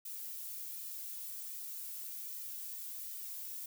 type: noise with flanger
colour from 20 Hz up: violet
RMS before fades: -44 dBFS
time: 0.05-3.66 s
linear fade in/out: 5 ms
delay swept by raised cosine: 1.8 to 2.52 ms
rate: 1.3 Hz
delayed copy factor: -0.6
effects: none